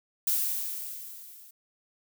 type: noise with level ramp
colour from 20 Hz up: violet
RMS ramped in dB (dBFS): -25 to -52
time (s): 0.27-1.51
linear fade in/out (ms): 5
effects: none